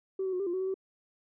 sine tone with pitch steps, 382.7 / 377.1 / 363.6 / 396.2 / 347.9 / 374.1 / 378.2 / 382 Hz, G4 / F#4 / F#4 / G4 / F4 / F#4 / F#4 / G4, -42 / +33 / -30 / +18 / -7 / +19 / +38 / -45 cents, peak -28 dBFS, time 0.19-0.742 s, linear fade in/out 5 ms, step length 69 ms, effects tanh soft clip ceiling -25 dBFS

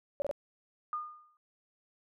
sine tone bursts, 570 Hz, C#5, 48 cents sharp, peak -29 dBFS, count 3, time 0.2-0.312 s, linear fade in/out 0 ms, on 20 ms, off 26 ms
sine tone with exponential decay, 1219 Hz, D#6, 36 cents flat, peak -30 dBFS, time 0.93-1.37 s, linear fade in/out 1 ms, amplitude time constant 95 ms
effects none

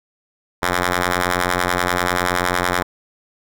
5% pulse ring-modulated tone, 89.5 Hz, F2, 43 cents sharp, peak -3 dBFS, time 0.62-2.83 s, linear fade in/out 5 ms, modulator 945 Hz, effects none

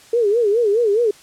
sine tone with vibrato, 439.4 Hz, A4, 2 cents flat, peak -13 dBFS, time 0.13-1.11 s, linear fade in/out 5 ms, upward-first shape sine, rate 4.8 Hz, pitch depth 170 cents each way, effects white hiss -46 dBFS RMS until 1.22 s + low-pass 9000 Hz 12 dB/octave

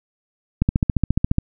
click train, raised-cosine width 5 ms, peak -4 dBFS, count 12, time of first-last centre 0.62-1.384 s, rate 14.4 Hz, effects none

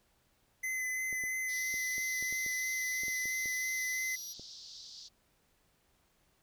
square tone with vibrato, 2035 Hz, C7, 49 cents flat, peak -34 dBFS, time 0.63-4.16 s, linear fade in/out 10 ms, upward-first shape sine, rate 3 Hz, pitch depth 14 cents each way
clicks, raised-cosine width 2 ms, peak -37 dBFS, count 12, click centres 1.128 / 1.238 / 1.741 / 1.981 / 2.226 / 2.326 / 2.463 / 3.035 / 3.082 / 3.256 / 3.458 / 4.396 s
white band-pass noise, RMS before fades -50 dBFS, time 1.48-5.09 s, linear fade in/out 20 ms, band 3800 to 5600 Hz, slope 48 dB/octave
sawtooth tone, 5790 Hz, F#8, 38 cents flat, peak -40 dBFS, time 1.52-4.34 s, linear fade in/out 20 ms
effects pink hiss -72 dBFS RMS until 6.42 s

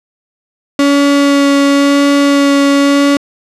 35% pulse tone with vibrato, 281.9 Hz, C#4, 29 cents sharp, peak -5 dBFS, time 0.79-3.17 s, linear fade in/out 2 ms, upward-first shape sine, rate 0.95 Hz, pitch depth 9 cents each way, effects low-pass 8000 Hz 12 dB/octave

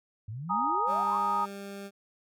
sine exponential sweep, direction up, 99.2 to 1185 Hz, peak -35 dBFS, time 0.28-1.18 s, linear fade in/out 5 ms
sine chord, Ab suspended second, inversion none, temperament equal, 830.6 / 932.3 / 1244.5 Hz, Ab5 / Bb5 / Eb6, 0 / 0 / 0 cents, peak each -32 / -30 / -28 dBFS, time 0.49-1.46 s, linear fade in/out 20 ms
20% pulse tone, 199 Hz, G3, 26 cents sharp, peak -34 dBFS, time 0.86-1.91 s, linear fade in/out 50 ms
effects none

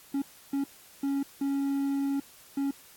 triangle tone bursts at uneven times, 277.3 Hz, C#4, 1 cent sharp, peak -24 dBFS, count 5, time 0.14-0.22 / 0.53-0.64 / 1.03-1.23 / 1.41-2.2 / 2.57-2.71 s, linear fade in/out 5 ms, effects white hiss -54 dBFS RMS until 2.96 s + AAC 64 kbps

